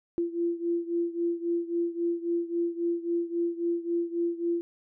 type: beating tone pair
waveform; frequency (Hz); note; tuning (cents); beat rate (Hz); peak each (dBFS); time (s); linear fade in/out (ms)
sine; 340.3 / 344; F4 / F4; -45 / -26; 3.7; -28 / -31; 0.18-4.61; 0
effects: none